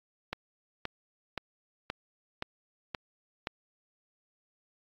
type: click train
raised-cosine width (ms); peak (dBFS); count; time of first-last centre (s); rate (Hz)
0.3; -17; 7; 0.33-3.471; 1.91
effects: AAC 48 kbps